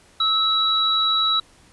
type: tone pair together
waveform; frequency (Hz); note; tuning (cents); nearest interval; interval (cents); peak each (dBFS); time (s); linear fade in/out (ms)
sine; 1300 / 3896; E6 / B7; -24 / -24; octave + perfect fifth; 1900; -22 / -18; 0.2-1.4; 5
effects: pink hiss -53 dBFS RMS until 1.72 s + resampled to 24000 Hz